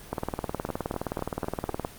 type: two click trains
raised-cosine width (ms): 1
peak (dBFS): -14 / -17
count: 34 / 5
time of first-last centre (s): 0.13-1.849 / 0.69-1.695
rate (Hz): 19.2 / 3.98
effects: pink hiss -46 dBFS RMS until 1.98 s + Opus 24 kbps